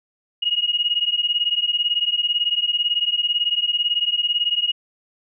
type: beating tone pair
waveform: sine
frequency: 2872 / 2890 Hz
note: F7 / F#7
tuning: +48 / -41 cents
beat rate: 18 Hz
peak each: -21 dBFS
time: 0.42-4.72 s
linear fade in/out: 10 ms
effects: none